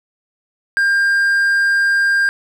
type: tone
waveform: triangle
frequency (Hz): 1600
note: G6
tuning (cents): +35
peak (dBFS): -10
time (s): 0.77-2.29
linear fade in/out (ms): 0
effects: none